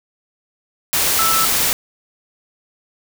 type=tone in noise; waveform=sine; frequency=1318.5 Hz; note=E6; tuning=in tune; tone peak=-17 dBFS; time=1.19-1.45 s; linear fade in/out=0 ms; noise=white; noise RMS=-17 dBFS; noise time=0.93-1.73 s; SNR=-3 dB; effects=none